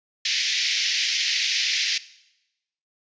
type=band-pass noise; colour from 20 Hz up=white; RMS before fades=-24 dBFS; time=0.25-1.98 s; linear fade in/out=5 ms; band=1900 to 5800 Hz; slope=48 dB/octave; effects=noise-tail reverb RT60 0.9 s tail -18 dB re dry + resampled to 16000 Hz